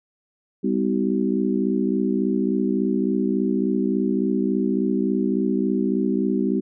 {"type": "harmonic tone with a mistuned harmonic", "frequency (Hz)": 63.5, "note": "B1", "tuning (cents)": 49, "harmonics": [3, 4, 5, 6], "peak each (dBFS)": [-23, -24, -25, -26], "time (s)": [0.63, 6.61], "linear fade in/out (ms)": 20, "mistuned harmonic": 3, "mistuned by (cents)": 77, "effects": []}